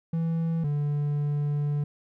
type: tone pair in turn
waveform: triangle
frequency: 164.81 / 146.15 Hz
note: E3 / D3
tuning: 0 / -8 cents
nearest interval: major second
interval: 208 cents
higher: first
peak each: -22 dBFS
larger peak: neither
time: 0.13-0.64 / 0.64-1.84 s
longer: second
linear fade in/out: 5 ms
effects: none